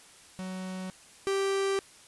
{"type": "tone pair in turn", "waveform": "45% pulse", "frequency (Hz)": [186.4, 391.1], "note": ["F#3", "G4"], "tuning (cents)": [13, -4], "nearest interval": "octave + minor second", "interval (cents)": 1283, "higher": "second", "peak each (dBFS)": [-35, -26], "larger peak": "second", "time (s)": [[0.39, 0.9], [1.27, 1.79]], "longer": "second", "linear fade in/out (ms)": 0, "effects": ["white hiss -54 dBFS RMS until 2.07 s", "resampled to 24000 Hz"]}